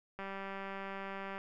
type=click train; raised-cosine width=0.5 ms; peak=-28 dBFS; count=233; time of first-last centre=0.19-1.38 s; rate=195 Hz; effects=none